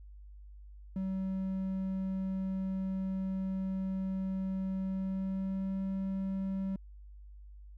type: tone with pitch glide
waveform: triangle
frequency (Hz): 190 to 192.32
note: F#3 to G3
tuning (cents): +46 to -33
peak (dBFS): -30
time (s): 0.96-6.76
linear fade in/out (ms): 2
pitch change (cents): +21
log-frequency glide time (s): 4.82-5.81
effects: added 50 Hz sine -48 dBFS peak until 7.77 s